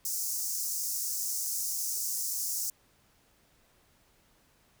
pink high-pass noise, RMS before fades -33 dBFS, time 0.05-2.7 s, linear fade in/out 2 ms, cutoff 5400 Hz, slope 48 dB/octave, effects pink hiss -66 dBFS RMS until 4.8 s

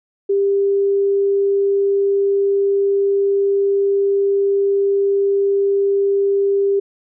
sine tone, 397.3 Hz, G4, 23 cents sharp, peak -13 dBFS, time 0.29-6.8 s, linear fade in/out 10 ms, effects none

